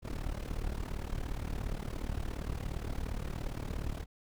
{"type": "noise with amplitude modulation", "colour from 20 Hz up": "brown", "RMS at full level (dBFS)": -33, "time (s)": [0.02, 4.06], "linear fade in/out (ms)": 50, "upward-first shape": "sine", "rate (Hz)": 37.2, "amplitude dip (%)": 85, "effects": []}